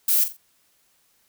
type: noise with echo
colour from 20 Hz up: violet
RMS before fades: -19 dBFS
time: 0.08-0.24 s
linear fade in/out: 5 ms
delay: 43 ms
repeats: 3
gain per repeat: -10 dB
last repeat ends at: 0.369 s
effects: white hiss -64 dBFS RMS until 1.28 s